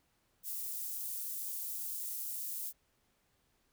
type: high-pass noise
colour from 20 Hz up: white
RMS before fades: -40 dBFS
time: 0.43-2.73 s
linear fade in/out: 50 ms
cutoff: 10000 Hz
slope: 12 dB/octave
effects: pink hiss -75 dBFS RMS until 3.72 s